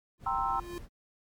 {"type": "tone with exponential growth", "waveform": "square", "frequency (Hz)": 349.2, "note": "F4", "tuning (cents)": 0, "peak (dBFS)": -36, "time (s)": [0.18, 0.78], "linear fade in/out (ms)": 0, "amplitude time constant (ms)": 130}
{"type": "noise", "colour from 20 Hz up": "brown", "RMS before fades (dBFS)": -45, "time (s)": [0.19, 0.89], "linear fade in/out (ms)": 50}
{"type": "chord", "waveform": "sine", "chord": "C dominant seventh", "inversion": "second", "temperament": "equal", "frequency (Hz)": [784, 932.3, 1046.5, 1318.5], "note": ["G5", "Bb5", "C6", "E6"], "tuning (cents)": [0, 0, 0, 0], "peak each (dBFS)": -33, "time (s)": [0.26, 0.6], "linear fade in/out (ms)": 5}
{"effects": ["MP3 96 kbps"]}